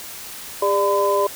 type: tone cluster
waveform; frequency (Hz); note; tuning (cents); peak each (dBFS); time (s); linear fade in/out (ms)
sine; 403.1 / 592 / 1012; G4 / D5 / B5; +48 / +14 / +42; -20; 0.62-1.27; 5
effects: white hiss -35 dBFS RMS until 1.35 s